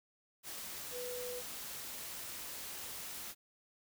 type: tone in noise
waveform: sine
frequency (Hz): 493.9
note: B4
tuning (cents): 0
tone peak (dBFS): -41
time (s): 0.91-1.43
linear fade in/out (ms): 50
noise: white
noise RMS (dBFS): -45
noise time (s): 0.43-3.35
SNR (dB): +1
effects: none